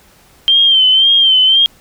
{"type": "tone with vibrato", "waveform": "sine", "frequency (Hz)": 3136, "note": "G7", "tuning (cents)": 0, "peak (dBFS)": -6, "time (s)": [0.48, 1.66], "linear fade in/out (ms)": 0, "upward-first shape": "sine", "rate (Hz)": 1.9, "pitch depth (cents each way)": 61, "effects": ["pink hiss -47 dBFS RMS until 1.8 s"]}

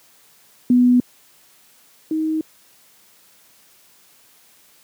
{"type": "tone pair in turn", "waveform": "sine", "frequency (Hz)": [246.9, 314.9], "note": ["B3", "D#4"], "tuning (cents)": [0, 21], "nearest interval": "major third", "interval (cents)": 421, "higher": "second", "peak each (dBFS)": [-10, -18], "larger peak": "first", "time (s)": [[0.7, 1], [2.11, 2.41]], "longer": "neither", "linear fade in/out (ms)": 2, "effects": ["white hiss -53 dBFS RMS until 4.83 s", "high-pass 100 Hz 12 dB/octave"]}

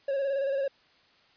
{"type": "tone with vibrato", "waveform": "triangle", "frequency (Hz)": 549, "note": "C#5", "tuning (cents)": -17, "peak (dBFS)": -24, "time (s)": [0.08, 0.68], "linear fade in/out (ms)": 5, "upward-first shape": "square", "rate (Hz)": 18, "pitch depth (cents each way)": 35, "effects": ["white hiss -62 dBFS RMS until 1.36 s", "resampled to 11025 Hz"]}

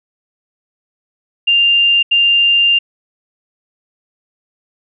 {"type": "tone bursts at uneven times", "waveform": "sine", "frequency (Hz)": 2794, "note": "F7", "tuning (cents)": 0, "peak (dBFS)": -8, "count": 2, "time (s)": [[1.47, 2.03], [2.11, 2.79]], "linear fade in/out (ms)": 10, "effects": []}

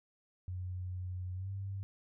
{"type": "tone with pitch glide", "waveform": "sine", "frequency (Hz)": [91.2, 97.75], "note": ["F#2", "G2"], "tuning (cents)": [-24, -4], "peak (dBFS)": -37, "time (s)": [0.48, 1.83], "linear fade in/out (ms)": 0, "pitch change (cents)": 120, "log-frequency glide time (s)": [1.34, 1.5], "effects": []}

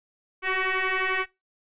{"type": "tone with frequency modulation", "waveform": "sine", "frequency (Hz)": 370.3, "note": "F#4", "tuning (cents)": 1, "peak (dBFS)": -23, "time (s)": [0.42, 1.26], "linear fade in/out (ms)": 50, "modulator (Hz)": 376, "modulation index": 6.3, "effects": ["noise-tail reverb RT60 0.2 s tail -19 dB re dry", "resampled to 8000 Hz"]}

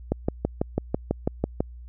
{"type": "click train", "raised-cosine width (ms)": 2, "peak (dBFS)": -9, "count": 10, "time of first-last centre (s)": [0.12, 1.605], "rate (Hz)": 6.06, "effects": ["added 60 Hz sine -39 dBFS peak until 1.88 s"]}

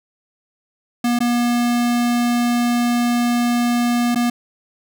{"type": "tone with dropouts", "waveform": "square", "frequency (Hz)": 240, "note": "B3", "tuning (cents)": -49, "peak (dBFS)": -16, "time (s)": [1.04, 4.3], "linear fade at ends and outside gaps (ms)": 5, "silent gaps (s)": [[1.19, 1.204], [4.148, 4.157]], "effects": []}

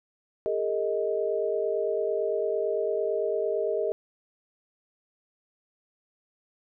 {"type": "tone cluster", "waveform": "sine", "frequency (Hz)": [405.8, 454.7, 628], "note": ["G#4", "A#4", "D#5"], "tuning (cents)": [-40, -43, 16], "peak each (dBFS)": -29, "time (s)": [0.46, 3.92], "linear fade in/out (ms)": 0, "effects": []}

